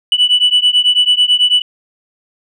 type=beating tone pair; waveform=sine; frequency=2960 / 2969.1 Hz; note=F#7 / F#7; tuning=0 / +5 cents; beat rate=9.1 Hz; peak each=-10 dBFS; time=0.12-1.62 s; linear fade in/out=2 ms; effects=tanh soft clip ceiling -4 dBFS